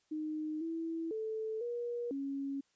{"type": "tone with pitch steps", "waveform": "sine", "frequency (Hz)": [308.7, 328.1, 438.8, 478, 276.2], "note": ["D#4", "E4", "A4", "A#4", "C#4"], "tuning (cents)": [-14, -8, -5, 43, -6], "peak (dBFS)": -35, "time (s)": [0.11, 2.61], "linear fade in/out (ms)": 10, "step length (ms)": 500, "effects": ["white hiss -75 dBFS RMS until 2.75 s", "resampled to 16000 Hz"]}